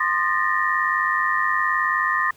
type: tone cluster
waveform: sine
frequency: 1051 / 1215 / 1780 / 1879 Hz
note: C6 / D#6 / A6 / A#6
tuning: +7 / -42 / +20 / +13 cents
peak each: -24 dBFS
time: 0-2.31 s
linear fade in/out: 5 ms
effects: pink hiss -54 dBFS RMS until 2.36 s